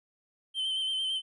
triangle tone with vibrato, 3100 Hz, G7, 20 cents flat, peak -27 dBFS, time 0.54-1.22 s, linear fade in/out 50 ms, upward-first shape square, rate 8.9 Hz, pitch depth 24 cents each way, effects resampled to 24000 Hz

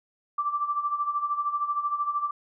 sine tone with tremolo, 1171 Hz, D6, 5 cents flat, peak -22 dBFS, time 0.38-2.31 s, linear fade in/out 5 ms, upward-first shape sine, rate 13 Hz, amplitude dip 70%, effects none

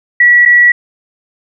sine tone with dropouts, 1937 Hz, B6, 34 cents flat, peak -3 dBFS, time 0.2-0.72 s, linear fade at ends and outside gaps 5 ms, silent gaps 0.453-0.458 s, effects none

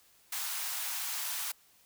white high-pass noise, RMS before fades -36 dBFS, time 0.32-1.52 s, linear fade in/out 5 ms, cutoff 710 Hz, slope 48 dB/octave, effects white hiss -64 dBFS RMS until 1.85 s

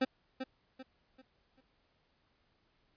25% pulse tone with echo, 261.6 Hz, C4, in tune, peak -23 dBFS, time 0.01-0.05 s, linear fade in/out 10 ms, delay 390 ms, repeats 4, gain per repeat -9 dB, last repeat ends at 1.61 s, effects pink hiss -74 dBFS RMS until 2.96 s + resampled to 11025 Hz

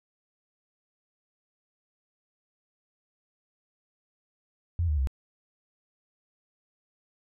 sine tone with pitch steps, 85.6 / 75.38 / 66.39 Hz, F2 / D2 / C2, -34 / +46 / +26 cents, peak -23 dBFS, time 4.79-5.072 s, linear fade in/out 0 ms, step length 94 ms, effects none

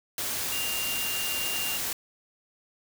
sine tone in noise, 2794 Hz, F7, in tune, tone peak -32 dBFS, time 0.52-1.77 s, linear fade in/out 2 ms, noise white, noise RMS -31 dBFS, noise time 0.18-1.93 s, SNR -4 dB, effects none

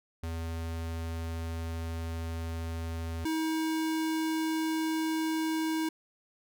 square tone pair in turn, 82.4 / 318.6 Hz, E2 / D#4, 0 / +41 cents, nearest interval octave + major seventh, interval 2341 cents, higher second, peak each -34 / -29 dBFS, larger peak second, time 0.23-3.25 / 3.25-5.89 s, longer first, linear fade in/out 5 ms, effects none

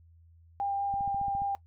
sine tone with vibrato, 798 Hz, G5, 31 cents sharp, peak -28 dBFS, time 0.6-1.55 s, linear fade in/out 0 ms, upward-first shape sine, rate 5.1 Hz, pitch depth 8 cents each way
click train, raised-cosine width 5 ms, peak -31 dBFS, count 8, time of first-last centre 0.94-1.419 s, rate 14.6 Hz
effects noise-tail reverb RT60 0.1 s tail -19 dB re dry + added 83 Hz sine -55 dBFS peak until 1.66 s

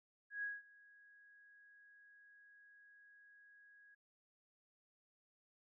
sine tone with ADSR envelope, 1656 Hz, G#6, 5 cents flat, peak -38 dBFS, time 0.3-3.95 s, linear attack 130 ms, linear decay 190 ms, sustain -24 dB, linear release 10 ms, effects none

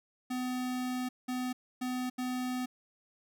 square tone bursts at uneven times, 252.1 Hz, B3, 36 cents sharp, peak -33 dBFS, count 4, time 0.3-1.09 / 1.28-1.53 / 1.81-2.1 / 2.18-2.66 s, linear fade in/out 10 ms, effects none

